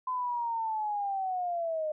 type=linear sweep; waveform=sine; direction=down; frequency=1024 to 607 Hz; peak=-29 dBFS; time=0.07-1.92 s; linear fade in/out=5 ms; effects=none